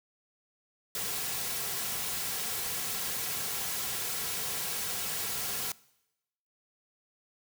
white noise with comb filter, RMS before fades -34 dBFS, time 0.95-5.72 s, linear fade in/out 2 ms, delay 3.3 ms, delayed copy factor -0.5, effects noise-tail reverb RT60 0.9 s tail -22 dB re dry

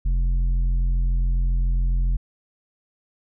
sine tone with tanh clipping, 43.65 Hz, F1, in tune, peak -19 dBFS, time 0.05-2.17 s, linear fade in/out 10 ms, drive 7 dB, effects none

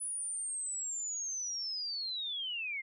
sine linear sweep, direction down, 9956 to 2075 Hz, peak -35 dBFS, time 0-2.82 s, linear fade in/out 20 ms, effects none

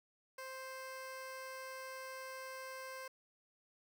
15% pulse tone, 524 Hz, C5, 2 cents sharp, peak -39 dBFS, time 0.38-3.08 s, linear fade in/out 5 ms, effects none

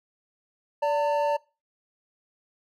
triangle tone pair together, 580 / 903.2 Hz, D5 / A5, -22 / +45 cents, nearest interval minor sixth, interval 767 cents, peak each -22 / -23 dBFS, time 0.82-1.37 s, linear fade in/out 10 ms, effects noise-tail reverb RT60 0.3 s tail -22 dB re dry

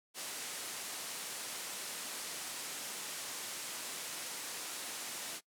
white low-pass noise, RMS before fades -43 dBFS, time 0.14-5.41 s, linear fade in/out 50 ms, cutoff 11000 Hz, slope 24 dB/octave, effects noise-tail reverb RT60 0.1 s tail -21 dB re dry + high-pass 200 Hz 12 dB/octave

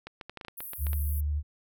clicks, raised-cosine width 0.3 ms, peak -24 dBFS, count 11, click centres 0.07 / 0.212 / 0.296 / 0.373 / 0.412 / 0.449 / 0.483 / 0.605 / 0.734 / 0.868 / 0.932 s
white band-pass noise, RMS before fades -41 dBFS, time 0.57-1.21 s, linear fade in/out 10 ms, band 11000 to 16000 Hz, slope 48 dB/octave
sine tone with vibrato, 74 Hz, D2, 14 cents sharp, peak -26 dBFS, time 0.78-1.43 s, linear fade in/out 50 ms, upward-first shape triangle, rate 12 Hz, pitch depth 23 cents each way
effects none

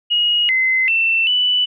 sine tone with pitch steps, 2886 / 2054 / 2682 / 2976 Hz, F#7 / C7 / E7 / F#7, -44 / -33 / +29 / +9 cents, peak -13 dBFS, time 0.1-1.66 s, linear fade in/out 20 ms, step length 390 ms, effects none

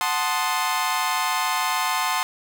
sawtooth chord, F# diminished seventh, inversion none, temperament equal, 740 / 880 / 1046.5 / 1244.5 Hz, F#5 / A5 / C6 / Eb6, 0 / 0 / 0 / 0 cents, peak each -25 / -23 / -21 / -26 dBFS, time 0.01-2.23 s, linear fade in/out 0 ms, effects none

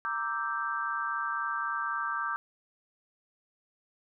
sine chord, E half-diminished seventh, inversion second, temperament equal, 932.3 / 1174.7 / 1318.5 / 1568 Hz, Bb5 / D6 / E6 / G6, 0 / 0 / 0 / 0 cents, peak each -39 / -33 / -37 / -34 dBFS, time 0.05-2.36 s, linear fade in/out 0 ms, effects none

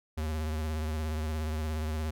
square tone with vibrato, 77.78 Hz, D#2, in tune, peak -31 dBFS, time 0.17-2.11 s, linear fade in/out 10 ms, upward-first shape triangle, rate 17 Hz, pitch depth 58 cents each way, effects none

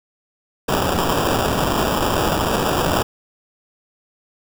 blue noise with sample-and-hold, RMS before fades -19 dBFS, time 0.68-3.03 s, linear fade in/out 10 ms, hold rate 2100 Hz, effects none

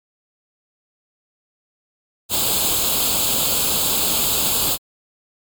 white noise with comb filter, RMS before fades -19 dBFS, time 2.29-4.78 s, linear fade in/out 50 ms, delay 0.26 ms, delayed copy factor +0.8, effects MP3 96 kbps

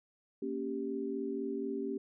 sine chord, G diminished, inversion first, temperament equal, 233.1 / 277.2 / 392 Hz, Bb3 / Db4 / G4, 0 / 0 / 0 cents, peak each -40 / -38 / -37 dBFS, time 0.42-1.98 s, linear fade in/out 5 ms, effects none

